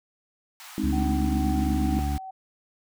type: high-pass noise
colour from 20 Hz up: pink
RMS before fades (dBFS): -44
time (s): 0.6-2.18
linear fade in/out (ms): 0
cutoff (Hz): 770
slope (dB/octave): 48
type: chord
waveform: sine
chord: Ab major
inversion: none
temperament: equal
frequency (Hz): 207.7 / 261.6 / 311.1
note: Ab3 / C4 / Eb4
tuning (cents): 0 / 0 / 0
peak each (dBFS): -29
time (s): 0.78-1.99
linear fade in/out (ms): 0
type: harmonic tone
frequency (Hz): 72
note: D2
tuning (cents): -34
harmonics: 1 / 2 / 3 / 4 / 5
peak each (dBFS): -25 / -34 / -36 / -34 / -47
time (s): 0.83-2.18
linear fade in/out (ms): 10
type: tone with tremolo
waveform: sine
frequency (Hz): 761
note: F#5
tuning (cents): +48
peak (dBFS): -32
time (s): 0.92-2.31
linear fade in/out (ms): 10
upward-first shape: sine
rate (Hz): 2.1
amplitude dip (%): 35
effects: none